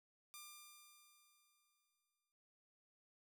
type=tone with exponential decay; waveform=5% pulse; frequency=1195 Hz; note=D6; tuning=30 cents sharp; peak=-40 dBFS; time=0.34-2.32 s; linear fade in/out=0 ms; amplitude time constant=430 ms; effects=none